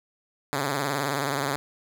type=tone with vibrato; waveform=5% pulse; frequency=140.3 Hz; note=C#3; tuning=21 cents sharp; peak=-14 dBFS; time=0.53-1.56 s; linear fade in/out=0 ms; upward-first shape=triangle; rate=19 Hz; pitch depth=120 cents each way; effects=none